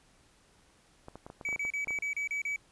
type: clicks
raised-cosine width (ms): 1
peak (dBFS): -30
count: 12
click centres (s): 1.084 / 1.156 / 1.265 / 1.301 / 1.412 / 1.489 / 1.528 / 1.561 / 1.651 / 1.873 / 1.907 / 1.988
type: tone bursts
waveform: triangle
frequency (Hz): 2284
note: D7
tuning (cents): -49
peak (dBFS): -29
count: 8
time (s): 1.45-2.561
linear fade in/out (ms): 2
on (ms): 110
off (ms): 33
effects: pink hiss -64 dBFS RMS until 2.71 s + resampled to 24000 Hz